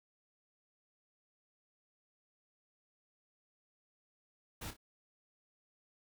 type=noise with echo; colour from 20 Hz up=pink; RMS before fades=-44 dBFS; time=4.61-4.71 s; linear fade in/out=10 ms; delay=29 ms; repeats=2; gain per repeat=-9 dB; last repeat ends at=4.768 s; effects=none